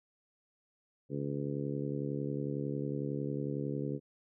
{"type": "harmonic tone", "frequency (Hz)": 71, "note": "C#2", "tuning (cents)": 42, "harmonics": [2, 3, 4, 5, 6, 7], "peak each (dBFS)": [-37, -42, -39, -43, -41, -44], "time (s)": [1.09, 4], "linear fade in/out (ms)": 50, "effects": []}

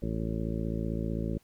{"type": "harmonic tone", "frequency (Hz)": 55.6, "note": "A1", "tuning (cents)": 19, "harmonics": [1, 2, 3, 4, 5, 6, 7, 8, 10], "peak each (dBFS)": [-35, -37, -35, -36, -43, -39, -44, -43, -44], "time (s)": [0.02, 1.38], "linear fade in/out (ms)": 5, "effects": ["pink hiss -66 dBFS RMS until 1.43 s"]}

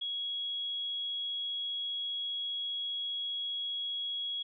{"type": "tone", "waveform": "sine", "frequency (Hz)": 3325, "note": "G#7", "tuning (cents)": 1, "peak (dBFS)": -33, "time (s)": [0.01, 4.43], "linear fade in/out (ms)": 10, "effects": []}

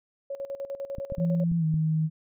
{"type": "tone with tremolo", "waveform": "sine", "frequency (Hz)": 554.4, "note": "C#5", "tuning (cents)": 0, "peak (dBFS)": -30, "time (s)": [0.3, 1.44], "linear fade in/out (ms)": 5, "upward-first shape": "square", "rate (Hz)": 10, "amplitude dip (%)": 75}
{"type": "clicks", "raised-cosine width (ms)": 5, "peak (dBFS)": -23, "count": 5, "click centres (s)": [0.984, 1.122, 1.183, 1.517, 1.741]}
{"type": "tone with pitch glide", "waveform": "sine", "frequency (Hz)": [168.9, 157.59], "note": ["E3", "D#3"], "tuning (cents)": [42, 22], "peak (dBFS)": -22, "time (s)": [1.17, 2.1], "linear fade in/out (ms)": 50, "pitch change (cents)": -120, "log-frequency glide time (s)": [1.58, 1.65]}
{"effects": []}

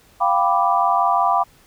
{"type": "chord", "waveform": "sine", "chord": "G dominant seventh", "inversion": "third", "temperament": "equal", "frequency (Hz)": [698.5, 784, 987.8, 1174.7], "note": ["F5", "G5", "B5", "D6"], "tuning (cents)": [0, 0, 0, 0], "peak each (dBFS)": -20, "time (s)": [0.2, 1.44], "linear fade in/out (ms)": 20, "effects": ["pink hiss -53 dBFS RMS until 1.66 s"]}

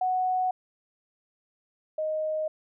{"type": "tone pair in turn", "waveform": "sine", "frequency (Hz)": [740, 622.3], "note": ["F#5", "D#5"], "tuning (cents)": [0, 0], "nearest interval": "minor third", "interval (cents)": 300, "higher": "first", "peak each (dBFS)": [-23, -26], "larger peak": "first", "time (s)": [[0.01, 0.51], [1.98, 2.48]], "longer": "neither", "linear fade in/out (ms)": 5, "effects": []}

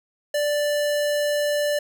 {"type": "tone", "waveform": "square", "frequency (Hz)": 587.3, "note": "D5", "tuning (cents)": 0, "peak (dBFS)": -21, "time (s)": [0.34, 1.79], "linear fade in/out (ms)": 5, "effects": []}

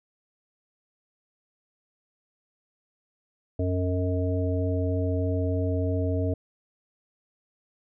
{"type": "harmonic tone with a mistuned harmonic", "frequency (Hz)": 90.7, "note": "F#2", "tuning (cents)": -34, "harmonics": [1, 3, 5, 7], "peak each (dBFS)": [-25, -30, -32, -33], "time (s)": [3.59, 6.34], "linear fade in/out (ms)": 5, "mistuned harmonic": 3, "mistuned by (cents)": 20, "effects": []}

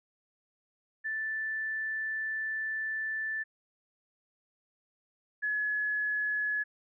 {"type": "tone pair in turn", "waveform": "sine", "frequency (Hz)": [1760, 1698.8], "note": ["A6", "G#6"], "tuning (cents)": [0, 39], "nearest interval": "minor second", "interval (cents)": 61, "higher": "first", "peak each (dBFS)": [-31, -28], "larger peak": "second", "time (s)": [[1.04, 3.44], [5.42, 6.64]], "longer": "first", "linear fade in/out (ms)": 20, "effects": []}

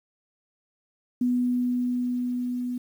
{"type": "tone with level ramp", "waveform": "sine", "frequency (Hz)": 246.9, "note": "B3", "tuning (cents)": 0, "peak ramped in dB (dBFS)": [-20, -27], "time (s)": [1.21, 2.78], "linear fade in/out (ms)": 5, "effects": ["9-bit"]}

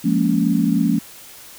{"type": "chord", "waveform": "sine", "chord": "Bb minor seventh", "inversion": "second", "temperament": "just", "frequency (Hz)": [174.81, 209.8, 233.1, 279.7], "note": ["F3", "Ab3", "Bb3", "Db4"], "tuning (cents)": [2, 18, 0, 16], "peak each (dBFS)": -20, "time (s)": [0.04, 0.99], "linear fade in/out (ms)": 10, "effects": ["white hiss -41 dBFS RMS until 1.58 s"]}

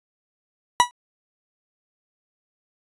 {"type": "tone with exponential decay", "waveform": "40% pulse", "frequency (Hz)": 974, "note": "B5", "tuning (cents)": -24, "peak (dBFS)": -7, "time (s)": [0.8, 0.91], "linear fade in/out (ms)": 0, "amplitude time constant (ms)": 22, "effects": ["resampled to 24000 Hz"]}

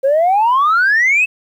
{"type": "exponential sweep", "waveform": "sine", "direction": "up", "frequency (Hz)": [523, 2660], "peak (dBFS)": -8, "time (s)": [0.03, 1.26], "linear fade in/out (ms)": 20, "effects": ["tanh soft clip ceiling -7 dBFS", "8-bit"]}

